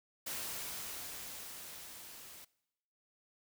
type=noise with level ramp; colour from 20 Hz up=white; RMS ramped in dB=-40 to -53 dBFS; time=0.26-2.45 s; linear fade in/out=10 ms; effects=noise-tail reverb RT60 0.9 s tail -22 dB re dry